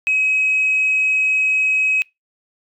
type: tone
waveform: sine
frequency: 2546 Hz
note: D#7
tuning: 39 cents sharp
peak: -13 dBFS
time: 0.07-2.02 s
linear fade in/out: 0 ms
effects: noise-tail reverb RT60 0.2 s tail -25 dB re dry + tanh soft clip ceiling -10 dBFS